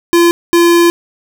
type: tone bursts at uneven times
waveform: square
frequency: 342.4 Hz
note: F4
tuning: 34 cents flat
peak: -6 dBFS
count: 2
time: 0.13-0.31 / 0.53-0.9 s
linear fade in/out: 0 ms
effects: none